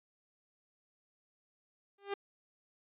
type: tone with exponential growth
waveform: sawtooth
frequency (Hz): 400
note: G4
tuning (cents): +35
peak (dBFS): -28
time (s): 1.98-2.14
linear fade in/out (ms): 5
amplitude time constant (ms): 34
effects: resampled to 8000 Hz